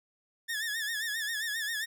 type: tone with vibrato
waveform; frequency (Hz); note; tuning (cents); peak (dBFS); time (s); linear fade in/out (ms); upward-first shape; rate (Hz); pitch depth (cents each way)
sawtooth; 1760; A6; 0; -28; 0.48-1.86; 20; sine; 7.5; 95
effects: none